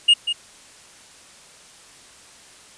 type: tone with echo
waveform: triangle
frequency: 2849 Hz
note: F7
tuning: 34 cents sharp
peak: -8 dBFS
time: 0.08-0.14 s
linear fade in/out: 10 ms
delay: 190 ms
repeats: 1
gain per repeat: -10 dB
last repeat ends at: 0.33 s
effects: white hiss -47 dBFS RMS until 2.77 s + resampled to 22050 Hz